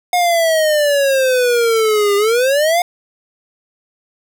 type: exponential two-way sweep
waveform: square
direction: down then up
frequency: 721 to 400.3 to 721 Hz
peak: -12 dBFS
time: 0.13-2.82 s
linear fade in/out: 2 ms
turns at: 2.16 s
effects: none